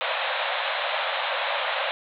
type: band-pass noise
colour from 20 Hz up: pink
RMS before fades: -27 dBFS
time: 0.01-1.91 s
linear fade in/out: 0 ms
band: 520 to 3900 Hz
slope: 96 dB/octave
effects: none